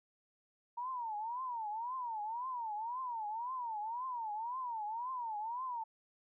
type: tone with vibrato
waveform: sine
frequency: 932.3 Hz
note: A#5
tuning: in tune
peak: -37 dBFS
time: 0.77-5.84 s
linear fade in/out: 10 ms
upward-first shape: triangle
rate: 1.9 Hz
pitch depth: 220 cents each way
effects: none